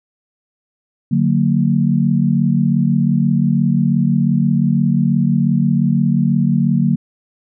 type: chord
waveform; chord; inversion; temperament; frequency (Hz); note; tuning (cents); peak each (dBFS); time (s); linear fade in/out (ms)
sine; D augmented; none; just; 146.83 / 183.54 / 229.4; D3 / F#3 / A#3; 0 / -14 / -28; -16; 1.11-6.96; 10
effects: none